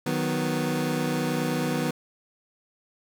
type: chord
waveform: 25% pulse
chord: B major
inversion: first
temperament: equal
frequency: 155.56 / 185 / 246.9 Hz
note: D#3 / F#3 / B3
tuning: 0 / 0 / 0 cents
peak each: -25 / -28 / -24 dBFS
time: 0.06-1.91 s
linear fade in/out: 5 ms
effects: none